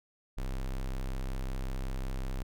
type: tone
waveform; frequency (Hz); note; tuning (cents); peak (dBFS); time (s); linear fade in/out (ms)
square; 32.7; C1; 0; -33; 0.37-2.43; 10
effects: none